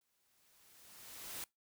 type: noise with exponential growth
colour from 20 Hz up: white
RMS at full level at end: -43 dBFS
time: 0.01-1.44 s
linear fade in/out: 2 ms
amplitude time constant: 310 ms
effects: noise-tail reverb RT60 0.2 s tail -24 dB re dry